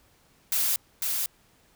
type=noise with echo; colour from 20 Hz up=blue; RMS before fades=-25 dBFS; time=0.52-0.76 s; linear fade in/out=2 ms; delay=500 ms; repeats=1; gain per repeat=-3 dB; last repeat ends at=1.26 s; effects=pink hiss -62 dBFS RMS until 1.75 s